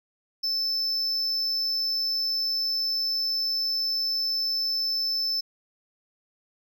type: tone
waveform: triangle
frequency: 5274 Hz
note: E8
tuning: in tune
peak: -23 dBFS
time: 0.43-5.41 s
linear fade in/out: 10 ms
effects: none